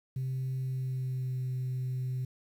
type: tone with pitch glide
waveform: sine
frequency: 130.81 to 128.12 Hz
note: C3 to C3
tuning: 0 to -36 cents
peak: -29 dBFS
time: 0.16-2.25 s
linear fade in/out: 5 ms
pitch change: -36 cents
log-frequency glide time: 0.58-1.48 s
effects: tanh soft clip ceiling -28 dBFS + 10-bit